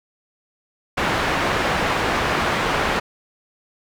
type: low-pass noise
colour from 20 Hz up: white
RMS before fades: -21 dBFS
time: 0.97-3 s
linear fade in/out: 10 ms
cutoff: 1700 Hz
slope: 12 dB/octave
effects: none